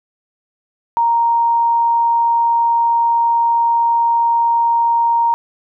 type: tone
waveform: sine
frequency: 932.3 Hz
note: A#5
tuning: in tune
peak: -11 dBFS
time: 0.97-5.34 s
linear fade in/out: 0 ms
effects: none